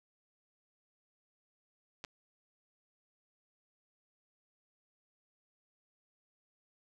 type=clicks; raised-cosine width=0.2 ms; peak=-26 dBFS; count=2; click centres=2.041 / 2.048 s; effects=none